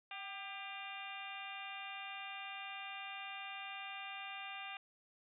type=harmonic tone with a mistuned harmonic; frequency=399.1 Hz; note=G4; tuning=31 cents sharp; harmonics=2 / 3 / 4 / 5 / 6 / 7 / 8 / 9; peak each=-50 / -53 / -54 / -55 / -50 / -50 / -61 / -56 dBFS; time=0.11-4.77 s; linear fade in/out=2 ms; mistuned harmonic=2; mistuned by=-46 cents; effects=none